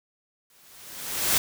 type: noise with exponential growth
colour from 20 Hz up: white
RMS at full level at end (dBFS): -20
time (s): 0.5-1.38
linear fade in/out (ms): 2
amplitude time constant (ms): 190
effects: none